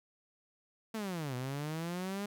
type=linear two-way sweep; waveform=sawtooth; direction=down then up; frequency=227.2 to 122.7 to 206 Hz; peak=-32 dBFS; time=0.94-2.26 s; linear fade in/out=5 ms; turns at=1.35 s; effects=none